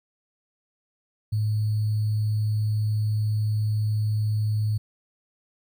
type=tone with sample-and-hold; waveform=sine; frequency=107 Hz; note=A2; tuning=48 cents flat; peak=-21 dBFS; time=1.32-4.78 s; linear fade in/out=10 ms; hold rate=4410 Hz; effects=none